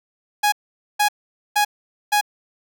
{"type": "tone bursts", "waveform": "sawtooth", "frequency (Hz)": 830.6, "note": "G#5", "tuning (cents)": 0, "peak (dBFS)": -11, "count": 4, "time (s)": [0.43, 2.212], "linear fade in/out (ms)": 10, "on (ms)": 93, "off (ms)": 470, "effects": []}